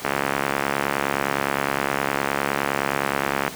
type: click train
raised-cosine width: 0.5 ms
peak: -5 dBFS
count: 240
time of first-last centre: 0.05-3.479 s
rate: 69.7 Hz
effects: pink hiss -35 dBFS RMS until 3.55 s + high-pass 150 Hz 12 dB/octave